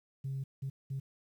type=tone bursts at uneven times; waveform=sine; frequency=135.3 Hz; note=C#3; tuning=42 cents flat; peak=-33 dBFS; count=3; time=0.24-0.44 / 0.62-0.7 / 0.9-1 s; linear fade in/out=10 ms; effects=tanh soft clip ceiling -31 dBFS + 11-bit